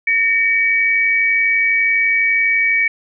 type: tone pair together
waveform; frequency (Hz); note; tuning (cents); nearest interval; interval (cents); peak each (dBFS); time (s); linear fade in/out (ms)
sine; 1835 / 2273; A#6 / C#7; -28 / +43; major third; 371; -19 / -13; 0.07-2.88; 5
effects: none